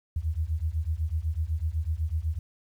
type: beating tone pair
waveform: sine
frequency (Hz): 75.5 / 83.5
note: D2 / E2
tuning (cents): +48 / +23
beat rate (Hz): 8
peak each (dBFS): -29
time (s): 0.16-2.39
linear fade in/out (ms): 5
effects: 10-bit

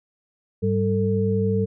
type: tone cluster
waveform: sine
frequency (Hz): 102.1 / 193.2 / 446.4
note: G#2 / G3 / A4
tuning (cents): -29 / -25 / +25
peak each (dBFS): -23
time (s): 0.62-1.66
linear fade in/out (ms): 20
effects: none

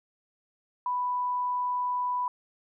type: tone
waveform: sine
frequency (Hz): 990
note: B5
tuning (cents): +4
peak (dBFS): -26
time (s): 0.86-2.28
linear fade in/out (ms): 2
effects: none

